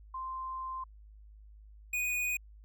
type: tone pair in turn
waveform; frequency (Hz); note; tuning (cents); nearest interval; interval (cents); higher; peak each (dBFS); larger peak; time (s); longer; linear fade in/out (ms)
sine / square; 1044 / 2474; C6 / D#7; -4 / -10; octave + minor third; 1494; second; -36 / -31; second; 0.14-0.84 / 1.93-2.37; first; 5
effects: added 52 Hz sine -51 dBFS peak until 2.64 s